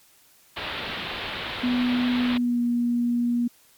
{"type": "low-pass noise", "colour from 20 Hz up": "white", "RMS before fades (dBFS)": -32, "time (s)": [0.56, 2.38], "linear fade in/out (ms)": 10, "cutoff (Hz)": 3900, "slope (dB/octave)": 48}
{"type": "tone with pitch glide", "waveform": "sine", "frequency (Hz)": [246.9, 239.6], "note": ["B3", "A#3"], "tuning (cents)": [0, 48], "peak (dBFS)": -20, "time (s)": [1.63, 3.48], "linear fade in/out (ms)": 10, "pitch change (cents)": -52, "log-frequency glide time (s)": [2.23, 2.62]}
{"effects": ["white hiss -57 dBFS RMS until 3.77 s", "MP3 96 kbps"]}